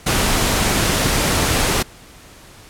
pink noise, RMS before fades -17 dBFS, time 0.06-1.83 s, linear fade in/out 10 ms, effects pink hiss -43 dBFS RMS until 2.69 s + low-pass 12000 Hz 12 dB/octave

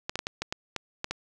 clicks, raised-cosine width 0.2 ms, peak -13 dBFS, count 9, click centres 0.095 / 0.156 / 0.191 / 0.269 / 0.42 / 0.525 / 0.763 / 1.044 / 1.11 s, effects none

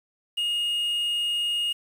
triangle tone with quantisation, 2859 Hz, F7, 40 cents sharp, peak -22 dBFS, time 0.37-1.73 s, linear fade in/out 10 ms, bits 8, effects none

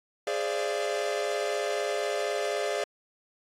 45% pulse chord, D half-diminished seventh, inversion second, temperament equal with one note detuned, 415.3 / 523.3 / 587.3 / 682.9 Hz, Ab4 / C5 / D5 / F5, 0 / 0 / 0 / -39 cents, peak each -32 / -35 / -32 / -34 dBFS, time 0.27-2.84 s, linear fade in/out 2 ms, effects low-pass 8000 Hz 12 dB/octave + AAC 48 kbps

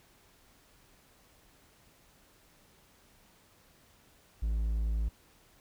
triangle tone, 55 Hz, A1, in tune, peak -26 dBFS, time 4.42-5.09 s, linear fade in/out 10 ms, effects pink hiss -63 dBFS RMS until 5.6 s

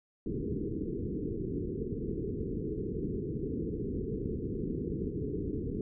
white low-pass noise, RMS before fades -35 dBFS, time 0.26-5.81 s, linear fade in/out 2 ms, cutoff 450 Hz, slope 96 dB/octave, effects none

